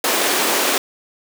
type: high-pass noise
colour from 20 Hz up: pink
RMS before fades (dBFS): -18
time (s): 0.04-0.78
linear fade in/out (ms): 2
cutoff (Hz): 310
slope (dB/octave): 24
effects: none